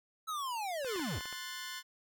square linear sweep, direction down, 1318.5 to 51 Hz, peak -36 dBFS, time 0.27-1.2 s, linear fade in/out 20 ms
15% pulse chord, F# diminished, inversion second, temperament equal, 1046.5 / 1480 / 1760 Hz, C6 / F#6 / A6, 0 / 0 / 0 cents, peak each -39 / -39 / -38 dBFS, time 0.84-1.83 s, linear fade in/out 50 ms
clicks, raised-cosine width 0.5 ms, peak -31 dBFS, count 6, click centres 0.847 / 0.96 / 0.996 / 1.208 / 1.256 / 1.327 s
effects none

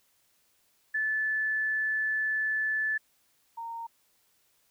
sine tone pair in turn, 1741 / 922.3 Hz, A6 / A#5, -19 / -19 cents, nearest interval major seventh, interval 1100 cents, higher first, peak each -26 / -35 dBFS, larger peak first, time 0.94-2.98 / 3.57-3.87 s, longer first, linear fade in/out 10 ms, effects white hiss -69 dBFS RMS until 4.7 s

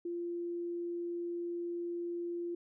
sine tone, 345.4 Hz, F4, 19 cents flat, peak -35 dBFS, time 0.05-2.55 s, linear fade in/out 5 ms, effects none

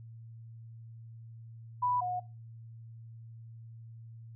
sine tone pair in turn, 987.8 / 724.6 Hz, B5 / F#5, 0 / -36 cents, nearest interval perfect fourth, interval 536 cents, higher first, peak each -27 / -31 dBFS, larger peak first, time 1.82-2.01 / 2.01-2.2 s, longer neither, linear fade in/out 10 ms, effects noise-tail reverb RT60 0.3 s tail -19 dB re dry + added 114 Hz sine -46 dBFS peak until 4.35 s

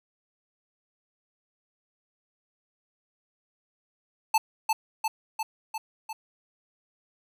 square tone with echo, 876 Hz, A5, 8 cents flat, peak -19 dBFS, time 4.34-4.38 s, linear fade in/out 5 ms, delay 350 ms, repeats 5, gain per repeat -3 dB, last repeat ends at 6.13 s, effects none

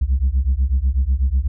sine beating tone pair, 62.1 / 70.2 Hz, B1 / C#2, +10 / +22 cents, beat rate 8.1 Hz, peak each -16 dBFS, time 0.01-1.48 s, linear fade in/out 10 ms, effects tanh soft clip ceiling -11 dBFS

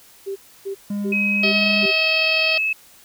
sine tone bursts, 392 Hz, G4, in tune, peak -24 dBFS, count 5, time 0.26-1.92 s, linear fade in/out 20 ms, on 100 ms, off 290 ms
triangle tone, 203.7 Hz, G#3, 33 cents flat, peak -20 dBFS, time 0.9-1.86 s, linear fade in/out 5 ms
sine tone with pitch glide, 2540 to 2592 Hz, D#7 to E7, +35 to -30 cents, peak -18 dBFS, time 1.12-2.73 s, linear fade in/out 5 ms, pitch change +35 cents, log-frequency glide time 1.32-1.81 s
harmonic tone, 638 Hz, D#5, 43 cents sharp, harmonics 1 / 2 / 3 / 4 / 5 / 6 / 7 / 8, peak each -25 / -34 / -34 / -28 / -25 / -33 / -25 / -30 dBFS, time 1.43-2.58 s, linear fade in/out 5 ms
effects white hiss -49 dBFS RMS until 3.04 s

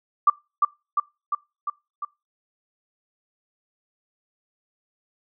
sine tone with echo, 1174.7 Hz, D6, in tune, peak -11 dBFS, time 0.27-0.3 s, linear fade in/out 5 ms, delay 350 ms, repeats 5, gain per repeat -3 dB, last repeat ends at 2.05 s, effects noise-tail reverb RT60 0.3 s tail -25 dB re dry

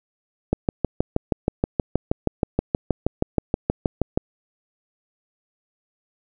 click train, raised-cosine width 2 ms, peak -5 dBFS, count 24, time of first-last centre 0.53-4.175 s, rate 6.31 Hz, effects none

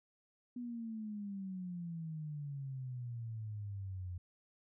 sine exponential sweep, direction down, 246.9 to 88.1 Hz, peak -40 dBFS, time 0.56-4.18 s, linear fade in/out 5 ms, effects none

